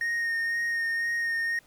triangle tone with vibrato, 1851 Hz, A#6, 13 cents flat, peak -24 dBFS, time 0.01-1.59 s, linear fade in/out 2 ms, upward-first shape sine, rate 2 Hz, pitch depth 15 cents each way, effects pink hiss -60 dBFS RMS until 1.66 s

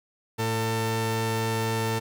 sawtooth tone pair together, 112 / 448 Hz, A2 / A4, +31 / +31 cents, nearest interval 2 octaves, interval 2400 cents, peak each -23 dBFS, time 0.38-2 s, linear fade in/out 20 ms, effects none

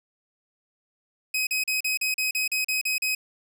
sawtooth tone bursts, 2529 Hz, D#7, 28 cents sharp, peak -20 dBFS, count 11, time 1.34-3.15 s, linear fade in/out 5 ms, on 130 ms, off 38 ms, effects none

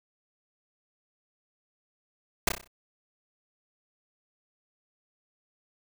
pink noise with echo, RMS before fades -22 dBFS, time 2.47-2.49 s, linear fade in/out 5 ms, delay 31 ms, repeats 6, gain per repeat -6 dB, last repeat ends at 2.676 s, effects none

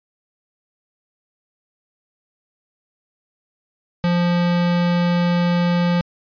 square tone, 174.61 Hz, F3, in tune, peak -16 dBFS, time 4.04-6.01 s, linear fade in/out 0 ms, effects resampled to 11025 Hz

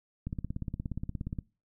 click train, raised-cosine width 5 ms, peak -22 dBFS, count 20, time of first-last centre 0.27-1.388 s, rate 17 Hz, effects noise-tail reverb RT60 0.3 s tail -22 dB re dry

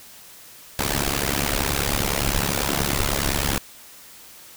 pink noise with amplitude modulation, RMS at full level -19 dBFS, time 0.79-3.58 s, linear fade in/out 0 ms, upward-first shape sine, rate 70.1 Hz, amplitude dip 95%, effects white hiss -45 dBFS RMS until 4.56 s

